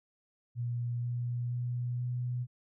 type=tone with pitch steps; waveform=sine; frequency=120 / 121.11 / 122.24 / 123.37 Hz; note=B2 / B2 / B2 / B2; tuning=-49 / -33 / -17 / -1 cents; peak=-31 dBFS; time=0.55-2.47 s; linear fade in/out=50 ms; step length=480 ms; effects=none